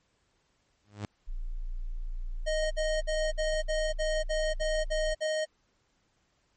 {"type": "tone with exponential growth", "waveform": "sawtooth", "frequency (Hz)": 103.4, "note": "G#2", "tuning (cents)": -7, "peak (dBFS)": -27, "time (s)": [0.84, 1.05], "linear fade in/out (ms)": 0, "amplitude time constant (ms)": 45}
{"type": "tone", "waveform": "sine", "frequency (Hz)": 28.93, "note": "A#0", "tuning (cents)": -12, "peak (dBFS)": -31, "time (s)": [1.27, 5.15], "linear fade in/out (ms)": 20}
{"type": "tone bursts", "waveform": "square", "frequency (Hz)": 622.3, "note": "D#5", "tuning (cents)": 0, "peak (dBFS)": -28, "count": 10, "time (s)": [2.46, 5.455], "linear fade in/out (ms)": 20, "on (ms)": 250, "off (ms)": 55}
{"effects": ["pink hiss -72 dBFS RMS until 6.56 s", "MP3 32 kbps"]}